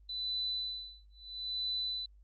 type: tone with tremolo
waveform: sine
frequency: 3995 Hz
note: B7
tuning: 19 cents sharp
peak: -32 dBFS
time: 0.09-2.06 s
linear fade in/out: 5 ms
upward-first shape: sine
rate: 0.76 Hz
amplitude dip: 100%
effects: added 50 Hz sine -56 dBFS peak until 2.23 s + Opus 24 kbps